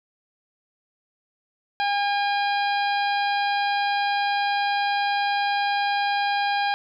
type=harmonic tone; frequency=810 Hz; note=G#5; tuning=43 cents flat; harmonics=1 / 2 / 3 / 4 / 5 / 6; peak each=-22 / -28 / -32 / -34 / -36 / -38 dBFS; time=1.8-6.74 s; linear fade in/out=0 ms; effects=10-bit